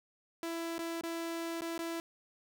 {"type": "tone with dropouts", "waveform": "sawtooth", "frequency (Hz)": 333, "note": "E4", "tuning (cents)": 18, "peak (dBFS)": -32, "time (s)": [0.43, 2], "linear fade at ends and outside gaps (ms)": 1, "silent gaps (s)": [[0.782, 0.791], [1.011, 1.035], [1.609, 1.618], [1.779, 1.791]], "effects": []}